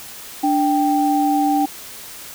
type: tone pair together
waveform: sine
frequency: 293.3 / 784 Hz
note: D4 / G5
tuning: -2 / 0 cents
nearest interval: octave + perfect fourth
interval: 1702 cents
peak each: -17 / -17 dBFS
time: 0.43-1.66 s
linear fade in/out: 10 ms
effects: white hiss -36 dBFS RMS until 2.34 s